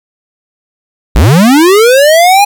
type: linear sweep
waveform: square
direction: up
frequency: 41.02 to 830 Hz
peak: -3 dBFS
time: 1.15-2.45 s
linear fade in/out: 10 ms
effects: 7-bit